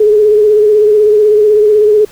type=tone with vibrato; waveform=sine; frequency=422.6 Hz; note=G#4; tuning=30 cents sharp; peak=-4 dBFS; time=0-2.05 s; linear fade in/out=5 ms; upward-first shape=sine; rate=16 Hz; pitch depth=40 cents each way; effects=pink hiss -39 dBFS RMS until 2.11 s